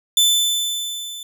sawtooth tone with level ramp, 3520 Hz, A7, in tune, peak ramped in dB -8 to -28 dBFS, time 0.17-1.23 s, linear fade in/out 2 ms, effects none

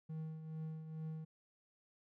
triangle tone with tremolo, 158.2 Hz, D#3, 29 cents sharp, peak -38 dBFS, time 0.09-1.25 s, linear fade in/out 10 ms, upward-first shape triangle, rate 2.3 Hz, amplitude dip 60%, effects none

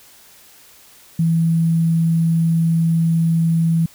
sine tone with sample-and-hold, 164.81 Hz, E3, in tune, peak -13 dBFS, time 1.19-3.86 s, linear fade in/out 5 ms, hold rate 11025 Hz, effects white hiss -47 dBFS RMS until 3.94 s

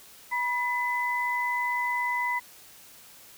sine tone pair together, 973.5 / 2011 Hz, B5 / B6, -25 / +31 cents, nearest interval octave + minor second, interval 1256 cents, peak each -28 dBFS, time 0.31-2.4 s, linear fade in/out 20 ms, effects white hiss -51 dBFS RMS until 3.37 s

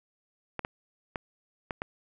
clicks, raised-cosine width 0.5 ms, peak -17 dBFS, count 5, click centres 0.593 / 0.649 / 1.158 / 1.708 / 1.819 s, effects none

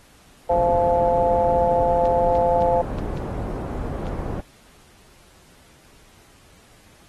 harmonic tone, 173 Hz, F3, 16 cents flat, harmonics 3 / 4 / 5, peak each -19 / -21 / -23 dBFS, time 0.49-2.82 s, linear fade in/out 10 ms
pink low-pass noise, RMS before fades -28 dBFS, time 0.5-4.41 s, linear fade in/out 10 ms, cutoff 710 Hz, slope 12 dB/octave
clicks, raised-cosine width 0.2 ms, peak -22 dBFS, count 6, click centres 2.055 / 2.353 / 2.621 / 2.986 / 3.173 / 4.068 s
effects pink hiss -53 dBFS RMS until 7.08 s + AAC 32 kbps

